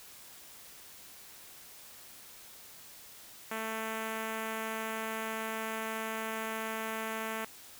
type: tone with notch filter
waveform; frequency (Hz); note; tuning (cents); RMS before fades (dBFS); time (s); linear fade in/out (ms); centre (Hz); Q
5% pulse; 221.6; A3; +13; -37; 3.51-7.45; 5; 5000; 0.69
effects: white hiss -52 dBFS RMS until 7.79 s